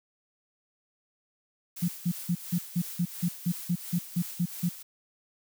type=noise with tremolo; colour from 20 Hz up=blue; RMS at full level=-39 dBFS; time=1.76-4.83 s; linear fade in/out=10 ms; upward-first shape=sine; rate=2.9 Hz; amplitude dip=50%
type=tone bursts; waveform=sine; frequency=174.61 Hz; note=F3; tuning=in tune; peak=-23 dBFS; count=13; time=1.82-4.692 s; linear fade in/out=10 ms; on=64 ms; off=170 ms
effects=none